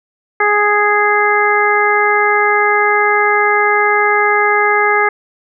harmonic tone, 415.3 Hz, G#4, in tune, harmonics 1 / 2 / 3 / 4 / 5, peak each -16 / -16 / -16 / -16 / -16 dBFS, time 0.4-5.09 s, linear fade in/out 5 ms, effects none

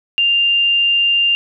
sine tone, 2794 Hz, F7, in tune, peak -11 dBFS, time 0.18-1.35 s, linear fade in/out 0 ms, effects none

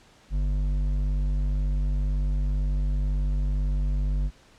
sine tone with hard clipping, 49 Hz, G1, in tune, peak -24 dBFS, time 0.3-4.31 s, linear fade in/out 50 ms, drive 8 dB, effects pink hiss -56 dBFS RMS until 4.58 s + low-pass 7000 Hz 12 dB/octave

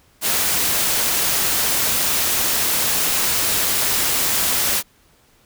white noise, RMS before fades -19 dBFS, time 0.21-4.83 s, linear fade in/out 50 ms, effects pink hiss -56 dBFS RMS until 5.45 s

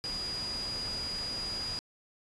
sine tone in noise, 4890 Hz, D#8, 31 cents flat, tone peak -34 dBFS, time 0.04-1.79 s, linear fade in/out 0 ms, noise pink, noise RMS -42 dBFS, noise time 0.04-1.79 s, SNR +5 dB, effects resampled to 24000 Hz

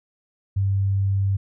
sine tone, 98 Hz, G2, in tune, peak -18 dBFS, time 0.56-1.37 s, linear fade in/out 10 ms, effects none

